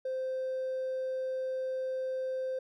triangle tone with hard clipping, 520 Hz, C5, 11 cents flat, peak -31 dBFS, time 0.05-2.59 s, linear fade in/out 5 ms, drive 2 dB, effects none

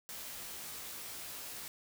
white noise with comb filter, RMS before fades -45 dBFS, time 0.09-1.68 s, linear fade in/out 0 ms, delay 17 ms, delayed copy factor -0.8, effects none

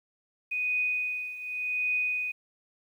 sine tone with tremolo, 2489 Hz, D#7, in tune, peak -24 dBFS, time 0.51-2.32 s, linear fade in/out 10 ms, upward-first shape triangle, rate 0.87 Hz, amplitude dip 80%, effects 10-bit

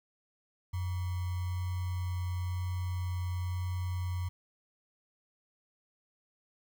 sine tone with sample-and-hold, 90.1 Hz, F#2, 45 cents flat, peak -31 dBFS, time 0.73-4.29 s, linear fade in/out 10 ms, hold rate 1050 Hz, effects none

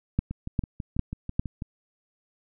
two click trains, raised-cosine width 5 ms, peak -20 / -10 dBFS, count 9 / 4, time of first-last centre 0.31-1.621 / 0.19-1.395 s, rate 6.1 / 2.49 Hz, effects none

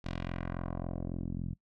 10% pulse tone with low-pass filter sweep, 43.65 Hz, F1, in tune, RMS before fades -37 dBFS, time 0.04-1.54 s, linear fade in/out 10 ms, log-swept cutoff 4600 to 160 Hz, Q 1.3, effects noise-tail reverb RT60 0.1 s tail -21 dB re dry

